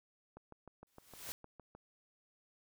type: click train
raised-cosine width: 1 ms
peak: -38 dBFS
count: 10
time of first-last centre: 0.37-1.75 s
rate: 6.52 Hz
type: noise with exponential growth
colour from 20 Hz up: white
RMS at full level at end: -42 dBFS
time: 0.87-1.32 s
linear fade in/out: 0 ms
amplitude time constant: 96 ms
effects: none